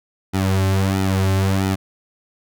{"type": "tone with flanger", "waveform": "sawtooth", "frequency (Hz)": 96, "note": "G2", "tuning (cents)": -36, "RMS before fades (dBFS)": -18, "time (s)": [0.33, 1.76], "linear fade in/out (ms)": 20, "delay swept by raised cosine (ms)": [1.8, 4.2], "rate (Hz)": 1.5, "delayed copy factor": -1, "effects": []}